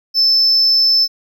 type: tone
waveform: triangle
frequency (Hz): 5274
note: E8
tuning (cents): 0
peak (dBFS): -7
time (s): 0.14-1.08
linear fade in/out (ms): 50
effects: tanh soft clip ceiling -6 dBFS